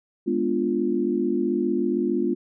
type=chord; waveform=sine; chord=G# diminished seventh; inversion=none; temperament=equal; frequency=207.7 / 246.9 / 293.7 / 349.2 Hz; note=G#3 / B3 / D4 / F4; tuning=0 / 0 / 0 / 0 cents; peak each=-28 / -26 / -28 / -24 dBFS; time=0.26-2.35 s; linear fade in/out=20 ms; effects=none